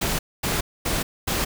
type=noise bursts; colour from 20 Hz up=pink; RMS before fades=-24 dBFS; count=4; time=0.01-1.45 s; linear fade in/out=10 ms; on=180 ms; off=240 ms; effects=none